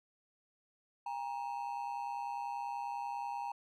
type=ring-modulated tone; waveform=triangle; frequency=874 Hz; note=A5; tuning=12 cents flat; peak=-32 dBFS; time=1.06-3.52 s; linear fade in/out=5 ms; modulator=65.1 Hz; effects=none